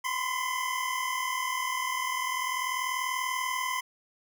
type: tone pair together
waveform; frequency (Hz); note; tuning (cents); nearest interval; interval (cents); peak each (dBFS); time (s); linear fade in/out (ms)
25% pulse; 1006.2 / 1046.5; B5 / C6; +32 / 0; minor second; 68; -28; 0.04-3.81; 10
effects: none